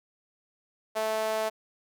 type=tone with high-pass filter; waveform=sawtooth; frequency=218.6 Hz; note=A3; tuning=11 cents flat; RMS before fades=-29 dBFS; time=0.95-1.5 s; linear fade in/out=20 ms; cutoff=620 Hz; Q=3.2; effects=none